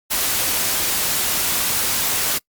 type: noise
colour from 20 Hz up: white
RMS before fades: -20 dBFS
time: 0.1-2.39 s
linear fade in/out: 20 ms
effects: noise-tail reverb RT60 0.1 s tail -26 dB re dry + Opus 48 kbps